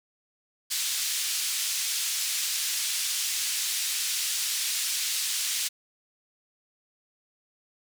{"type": "band-pass noise", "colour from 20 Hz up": "white", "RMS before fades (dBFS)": -29, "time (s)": [0.7, 5.69], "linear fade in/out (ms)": 20, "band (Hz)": [2800, 8500], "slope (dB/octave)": 12, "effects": []}